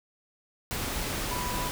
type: tone in noise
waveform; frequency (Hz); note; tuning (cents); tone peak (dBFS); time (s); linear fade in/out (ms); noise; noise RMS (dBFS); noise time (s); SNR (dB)
sine; 987.8; B5; 0; -34; 1.31-1.69; 0; pink; -32; 0.71-1.71; -5
effects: none